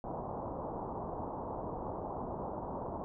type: low-pass noise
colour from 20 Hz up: white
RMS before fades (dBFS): -40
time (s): 0.04-3.04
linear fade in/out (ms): 0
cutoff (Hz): 1000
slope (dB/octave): 48
effects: none